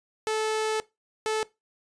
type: tone pair in turn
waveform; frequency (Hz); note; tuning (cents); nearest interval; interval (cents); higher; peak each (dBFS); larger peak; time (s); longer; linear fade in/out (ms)
sawtooth; 435.6 / 435.6; A4 / A4; -17 / -17; unison; 0; neither; -21; neither; 0.27-0.8 / 1.26-1.43; first; 0
effects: noise-tail reverb RT60 0.2 s tail -19 dB re dry + resampled to 22050 Hz